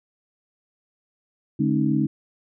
sine tone cluster, 146.7 / 213.3 / 271.8 / 311.7 Hz, D3 / G#3 / C#4 / D#4, -2 / +46 / -34 / +3 cents, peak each -24 dBFS, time 1.59-2.07 s, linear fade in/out 10 ms, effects none

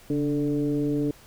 sine tone with frequency modulation, 291.3 Hz, D4, 14 cents flat, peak -22 dBFS, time 0.1-1.11 s, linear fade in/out 2 ms, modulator 150 Hz, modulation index 0.93, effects pink hiss -52 dBFS RMS until 1.26 s

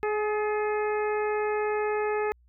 harmonic tone with a mistuned harmonic, 421.9 Hz, G#4, 27 cents sharp, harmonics 1 / 2 / 3 / 4 / 5 / 6, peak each -26 / -32 / -36 / -38 / -40 / -42 dBFS, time 0.03-2.32 s, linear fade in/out 0 ms, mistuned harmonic 4, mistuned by +34 cents, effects added 60 Hz sine -57 dBFS peak until 2.48 s

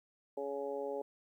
harmonic tone, 140 Hz, C#3, 18 cents sharp, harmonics 2 / 3 / 4 / 5 / 6, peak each -48 / -39 / -40 / -52 / -46 dBFS, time 0.37-1.02 s, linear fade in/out 5 ms, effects 12-bit

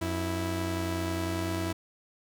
sawtooth tone pair together, 90.1 / 328.2 Hz, F#2 / E4, -45 / -8 cents, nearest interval octave + minor seventh, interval 2237 cents, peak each -28 dBFS, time 0.01-1.73 s, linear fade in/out 10 ms, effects none

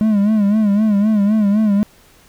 triangle tone with vibrato, 209.1 Hz, G#3, 12 cents sharp, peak -9 dBFS, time 0.01-1.83 s, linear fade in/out 0 ms, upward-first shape sine, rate 3.9 Hz, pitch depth 89 cents each way, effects pink hiss -49 dBFS RMS until 2.28 s

